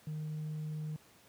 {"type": "tone with tanh clipping", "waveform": "triangle", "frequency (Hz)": 153.9, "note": "D#3", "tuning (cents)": -19, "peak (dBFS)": -36, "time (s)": [0.07, 0.96], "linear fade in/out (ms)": 0, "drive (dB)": 6, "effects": ["pink hiss -62 dBFS RMS until 1.28 s", "high-pass 100 Hz 12 dB/octave"]}